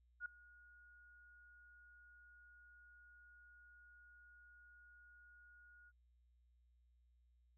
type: tone with ADSR envelope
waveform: sine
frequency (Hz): 1442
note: F#6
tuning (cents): -45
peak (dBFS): -40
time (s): 0.2-5.92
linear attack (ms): 57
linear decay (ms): 4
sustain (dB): -22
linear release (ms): 40
effects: added 60 Hz sine -70 dBFS peak until 7.57 s